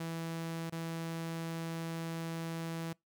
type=tone with dropouts; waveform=sawtooth; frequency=164.81 Hz; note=E3; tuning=in tune; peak=-33 dBFS; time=0-2.93 s; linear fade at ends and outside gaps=5 ms; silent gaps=0.698-0.723 s; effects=noise-tail reverb RT60 0.2 s tail -26 dB re dry